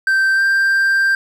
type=tone with pitch glide; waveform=triangle; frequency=1560 to 1580 Hz; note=G6 to G6; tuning=-9 to +13 cents; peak=-10 dBFS; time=0.07-1.15 s; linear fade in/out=2 ms; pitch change=+22 cents; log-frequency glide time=0.34-0.42 s; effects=none